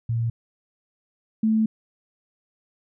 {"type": "tone pair in turn", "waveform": "sine", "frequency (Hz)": [115.7, 219.6], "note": ["A#2", "A3"], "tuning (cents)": [-13, -3], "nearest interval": "major seventh", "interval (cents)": 1110, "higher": "second", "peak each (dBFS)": [-21, -17], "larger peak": "second", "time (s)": [[0.09, 0.3], [1.43, 1.66]], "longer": "second", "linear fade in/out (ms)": 5, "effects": []}